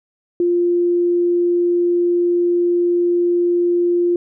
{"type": "tone", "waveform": "sine", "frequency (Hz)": 349.2, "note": "F4", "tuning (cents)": 0, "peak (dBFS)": -13, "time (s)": [0.4, 4.16], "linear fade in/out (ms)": 2, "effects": []}